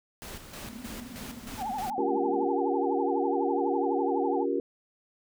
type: noise with tremolo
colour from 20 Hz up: pink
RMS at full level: -41 dBFS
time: 0.22-1.9 s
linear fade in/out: 0 ms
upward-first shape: square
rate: 3.2 Hz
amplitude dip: 55%
type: band-pass noise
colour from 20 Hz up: pink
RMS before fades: -44 dBFS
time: 0.64-2.47 s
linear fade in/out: 2 ms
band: 210 to 260 Hz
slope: 96 dB/octave
type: tone with vibrato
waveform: sine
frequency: 803 Hz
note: G5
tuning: 41 cents sharp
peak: -30 dBFS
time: 1.57-4.46 s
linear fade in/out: 50 ms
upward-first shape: triangle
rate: 12 Hz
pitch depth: 190 cents each way
type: chord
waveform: sine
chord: G half-diminished seventh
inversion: second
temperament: just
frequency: 282.2 / 352.8 / 392 / 470.4 Hz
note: Db4 / F4 / G4 / Bb4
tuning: +31 / +18 / 0 / +16 cents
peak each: -31 dBFS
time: 1.98-4.6 s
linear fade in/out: 2 ms
effects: none